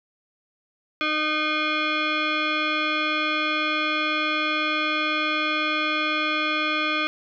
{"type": "tone with frequency modulation", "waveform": "sine", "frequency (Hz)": 610, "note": "D#5", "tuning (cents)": -34, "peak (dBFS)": -21, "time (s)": [1.01, 7.07], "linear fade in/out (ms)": 0, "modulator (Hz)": 918, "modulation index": 3, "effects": []}